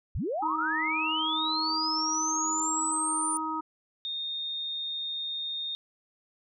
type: linear sweep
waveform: sine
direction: up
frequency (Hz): 36.16 to 9397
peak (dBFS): -28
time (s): 0.15-3.37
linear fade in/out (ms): 0
type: harmonic tone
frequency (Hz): 315.3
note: D#4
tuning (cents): +23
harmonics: 1 / 3 / 4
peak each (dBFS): -35 / -33 / -33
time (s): 0.42-3.61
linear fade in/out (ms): 10
type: tone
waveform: sine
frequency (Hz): 3673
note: A#7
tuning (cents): -26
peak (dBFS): -31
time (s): 4.05-5.75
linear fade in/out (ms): 0
effects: none